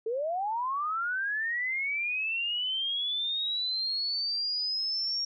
sine linear sweep, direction up, 427.9 to 5588 Hz, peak -28 dBFS, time 0.06-5.25 s, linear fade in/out 5 ms, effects none

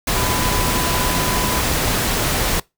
sine tone in noise, 1000 Hz, B5, 21 cents sharp, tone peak -26 dBFS, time 0.16-1.6 s, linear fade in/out 5 ms, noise pink, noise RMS -19 dBFS, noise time 0.07-2.6 s, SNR -10 dB, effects noise-tail reverb RT60 0.2 s tail -23 dB re dry

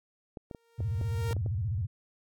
clicks, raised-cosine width 2 ms, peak -27 dBFS, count 8, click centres 0.372 / 0.512 / 0.548 / 0.805 / 1.013 / 1.31 / 1.366 / 1.462 s
sawtooth tone with exponential growth, 463.5 Hz, A#4, 10 cents flat, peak -30 dBFS, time 0.5-1.33 s, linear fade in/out 0 ms, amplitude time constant 180 ms
sine tone with vibrato, 100 Hz, G2, 35 cents sharp, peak -28 dBFS, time 0.78-1.87 s, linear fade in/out 20 ms, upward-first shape square, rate 15 Hz, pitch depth 250 cents each way
effects none

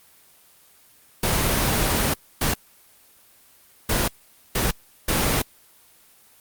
pink noise bursts at uneven times, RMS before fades -21 dBFS, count 5, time 1.23-2.14 / 2.41-2.54 / 3.89-4.08 / 4.55-4.71 / 5.08-5.42 s, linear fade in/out 5 ms, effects white hiss -54 dBFS RMS until 6.4 s + Opus 24 kbps

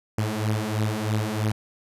sawtooth beating tone pair, 106 / 109.1 Hz, G#2 / A2, +36 / -14 cents, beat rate 3.1 Hz, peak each -23 / -22 dBFS, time 0.18-1.52 s, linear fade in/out 5 ms, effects resampled to 32000 Hz

